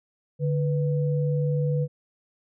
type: tone pair together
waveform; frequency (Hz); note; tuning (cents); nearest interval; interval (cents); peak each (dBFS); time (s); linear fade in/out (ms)
sine; 146.83 / 493.9; D3 / B4; 0 / 0; octave + major sixth; 2100; -22 / -29; 0.39-1.88; 50
effects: none